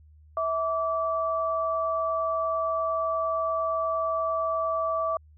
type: tone pair together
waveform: sine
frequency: 650.6 / 1158 Hz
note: E5 / D6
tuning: -23 / -25 cents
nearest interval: minor seventh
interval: 998 cents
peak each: -27 dBFS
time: 0.37-5.17 s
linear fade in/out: 2 ms
effects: added 76 Hz sine -51 dBFS peak until 5.37 s